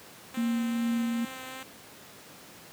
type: tone with vibrato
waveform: 5% pulse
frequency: 261 Hz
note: C4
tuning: 4 cents flat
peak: -28 dBFS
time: 0.34-1.63 s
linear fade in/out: 2 ms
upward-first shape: sine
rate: 2.5 Hz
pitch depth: 13 cents each way
type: tone with tremolo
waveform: sine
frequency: 233.1 Hz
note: A#3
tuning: in tune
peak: -24 dBFS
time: 0.37-1.25 s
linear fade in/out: 5 ms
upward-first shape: sine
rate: 2.3 Hz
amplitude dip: 25%
effects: pink hiss -49 dBFS RMS until 2.72 s + high-pass 150 Hz 12 dB/octave